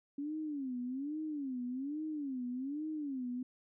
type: tone with vibrato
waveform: sine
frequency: 276.9 Hz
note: C#4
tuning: 2 cents flat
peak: -36 dBFS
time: 0.18-3.43 s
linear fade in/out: 5 ms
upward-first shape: sine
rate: 1.2 Hz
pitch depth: 210 cents each way
effects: none